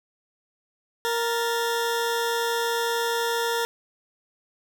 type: tone pair together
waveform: 20% pulse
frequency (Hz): 466.2 / 1755.9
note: A#4 / A6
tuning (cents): 0 / -4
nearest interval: octave + major seventh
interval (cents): 2296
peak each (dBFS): -19 / -27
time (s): 1.05-3.65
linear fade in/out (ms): 0
effects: none